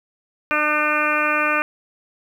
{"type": "harmonic tone", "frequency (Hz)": 301, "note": "D4", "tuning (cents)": 43, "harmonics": [1, 2, 3, 4, 5, 6, 7, 8, 9], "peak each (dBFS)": [-29, -26, -32, -22, -23, -29, -32, -23, -29], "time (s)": [0.51, 1.62], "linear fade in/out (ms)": 0, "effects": ["8-bit"]}